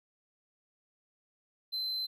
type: tone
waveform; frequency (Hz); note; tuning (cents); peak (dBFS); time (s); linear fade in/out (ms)
triangle; 4075; C8; -47; -31; 1.72-2.07; 20
effects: none